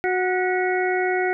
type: harmonic tone with a mistuned harmonic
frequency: 367.2 Hz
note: F#4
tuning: 13 cents flat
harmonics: 1 / 2 / 4 / 5 / 6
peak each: -22 / -25 / -28 / -29 / -30 dBFS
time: 0.04-1.33 s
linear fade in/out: 0 ms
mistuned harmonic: 5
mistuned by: +79 cents
effects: none